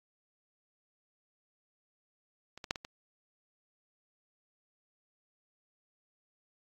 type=clicks; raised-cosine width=0.2 ms; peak=-29 / -25 / -11 / -24 / -25 dBFS; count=5; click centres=2.576 / 2.642 / 2.709 / 2.758 / 2.849 s; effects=AAC 48 kbps